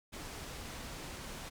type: low-pass noise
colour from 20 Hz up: pink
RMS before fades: -45 dBFS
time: 0.12-1.5 s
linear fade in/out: 20 ms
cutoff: 10000 Hz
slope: 12 dB/octave
effects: none